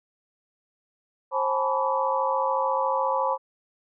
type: tone cluster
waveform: sine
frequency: 533 / 822 / 876 / 987 / 1145 Hz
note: C5 / G#5 / A5 / B5 / D6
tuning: +32 / -18 / -8 / -1 / -44 cents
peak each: -27 / -34 / -28 / -26 / -31 dBFS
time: 1.31-3.38 s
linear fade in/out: 50 ms
effects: none